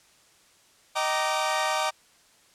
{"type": "chord", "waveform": "sawtooth", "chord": "Eb major seventh", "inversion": "none", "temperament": "equal with one note detuned", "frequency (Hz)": [622.3, 769.2, 932.3, 1174.7], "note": ["Eb5", "G5", "Bb5", "D6"], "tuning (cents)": [0, -33, 0, 0], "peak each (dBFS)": -26, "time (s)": [0.95, 1.91], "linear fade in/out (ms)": 20, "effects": ["white hiss -59 dBFS RMS until 2.54 s", "low-pass 9000 Hz 12 dB/octave"]}